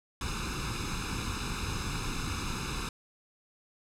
pink noise with comb filter, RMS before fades -34 dBFS, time 0.21-2.89 s, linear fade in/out 2 ms, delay 0.78 ms, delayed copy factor +0.9, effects low-pass 8000 Hz 12 dB/octave

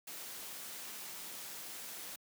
white noise with amplitude modulation, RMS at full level -45 dBFS, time 0.07-2.16 s, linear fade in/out 5 ms, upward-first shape sine, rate 196 Hz, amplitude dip 25%, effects high-pass 150 Hz 12 dB/octave

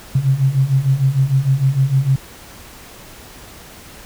sine beating tone pair, 130.7 / 137.3 Hz, C3 / C#3, -1 / -16 cents, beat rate 6.6 Hz, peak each -17 / -14 dBFS, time 0.15-2.16 s, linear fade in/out 5 ms, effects pink hiss -39 dBFS RMS until 4.05 s

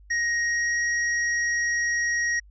square tone with pitch glide, 1878 to 1890 Hz, A#6 to A#6, +12 to +23 cents, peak -23 dBFS, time 0.1-2.4 s, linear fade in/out 10 ms, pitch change +11 cents, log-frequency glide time 0.43-0.84 s, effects added 50 Hz sine -48 dBFS peak until 2.5 s + resampled to 16000 Hz

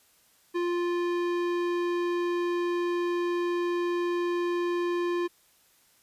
square tone with low-pass filter, 349.2 Hz, F4, in tune, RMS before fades -28 dBFS, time 0.54-5.28 s, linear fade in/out 20 ms, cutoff 3200 Hz, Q 0.56, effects white hiss -63 dBFS RMS until 6.02 s + resampled to 32000 Hz

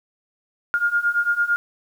sine beating tone pair, 1411 / 1419.9 Hz, F6 / F6, +17 / +28 cents, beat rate 8.9 Hz, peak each -22 / -20 dBFS, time 0.74-1.56 s, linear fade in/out 0 ms, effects 8-bit

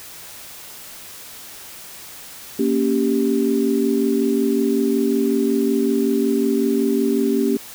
sine chord, G diminished, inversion first, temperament equal with one note detuned, 233.1 / 278.5 / 392 Hz, Bb3 / Db4 / G4, 0 / +8 / 0 cents, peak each -20 dBFS, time 2.59-7.57 s, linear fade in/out 5 ms, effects white hiss -38 dBFS RMS until 7.74 s

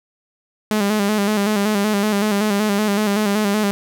sawtooth tone with vibrato, 207 Hz, G#3, 5 cents flat, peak -12 dBFS, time 0.71-3.71 s, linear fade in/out 0 ms, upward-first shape square, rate 5.3 Hz, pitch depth 55 cents each way, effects none

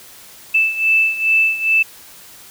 sine beating tone pair, 2637 / 2639.4 Hz, E7 / E7, 0 / +2 cents, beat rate 2.4 Hz, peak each -14 / -18 dBFS, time 0.54-1.83 s, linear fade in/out 10 ms, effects white hiss -41 dBFS RMS until 2.5 s

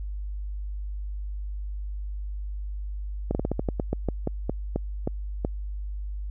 slowing click train, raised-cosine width 2 ms, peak -12 dBFS, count 15, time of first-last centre 3.31-5.449 s, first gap 39 ms, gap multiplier 1.19, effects added 50 Hz sine -30 dBFS peak until 6.3 s

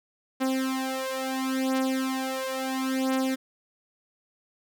sawtooth beating tone pair, 262.6 / 263.33 Hz, C4 / C4, +6 / +11 cents, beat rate 0.73 Hz, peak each -25 / -25 dBFS, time 0.4-3.36 s, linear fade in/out 20 ms, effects none

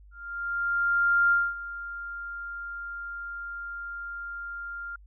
sine tone with ADSR envelope, 1396.9 Hz, F6, in tune, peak -18 dBFS, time 0.11-4.96 s, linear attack 1200 ms, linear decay 230 ms, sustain -16 dB, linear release 4 ms, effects added 50 Hz sine -49 dBFS peak until 5.06 s

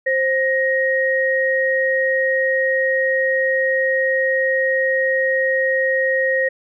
sine tone pair together, 526.7 / 1877 Hz, C5 / A#6, +11 / +11 cents, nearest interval octave + minor seventh, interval 2200 cents, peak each -18 dBFS, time 0.06-6.49 s, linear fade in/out 10 ms, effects none

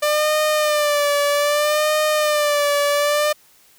sawtooth tone with vibrato, 594 Hz, D5, 20 cents sharp, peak -12 dBFS, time 0.02-3.33 s, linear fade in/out 10 ms, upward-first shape sine, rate 0.63 Hz, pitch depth 54 cents each way, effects white hiss -53 dBFS RMS until 3.78 s

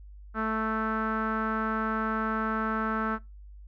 sawtooth tone with low-pass filter, 220 Hz, A3, in tune, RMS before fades -29 dBFS, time 0.34-3.19 s, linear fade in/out 50 ms, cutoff 1400 Hz, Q 7.7, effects noise-tail reverb RT60 0.2 s tail -22 dB re dry + added 50 Hz sine -44 dBFS peak until 3.67 s

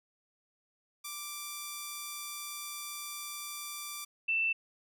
5% pulse / sine tone pair in turn, 1174.7 / 2667 Hz, D6 / E7, 0 / +20 cents, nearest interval octave + major second, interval 1420 cents, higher second, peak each -27 dBFS, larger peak neither, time 1.04-4.05 / 4.28-4.53 s, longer first, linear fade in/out 10 ms, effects none

